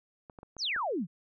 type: clicks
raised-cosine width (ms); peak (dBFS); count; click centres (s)
1; -33; 5; 0.298 / 0.388 / 0.431 / 0.567 / 0.763
type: exponential sweep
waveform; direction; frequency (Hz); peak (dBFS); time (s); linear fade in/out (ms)
sine; down; 6645 to 147.4; -29; 0.58-1.07; 50
effects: none